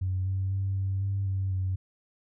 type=tone with pitch steps; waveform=sine; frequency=93.1 / 95.4 / 96.9 / 96.3 / 98.4 / 95.9 / 93.7 Hz; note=F#2 / G2 / G2 / G2 / G2 / G2 / F#2; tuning=+11 / -47 / -20 / -30 / +7 / -37 / +22 cents; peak=-25 dBFS; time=0.01-1.76 s; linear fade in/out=10 ms; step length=250 ms; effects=tanh soft clip ceiling -21 dBFS